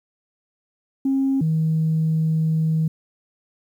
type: tone pair in turn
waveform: sine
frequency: 270 / 159.16 Hz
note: C#4 / D#3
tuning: -45 / +40 cents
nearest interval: major sixth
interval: 915 cents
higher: first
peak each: -16 dBFS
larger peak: neither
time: 1.05-1.41 / 1.41-2.88 s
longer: second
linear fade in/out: 5 ms
effects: tanh soft clip ceiling -13 dBFS + 9-bit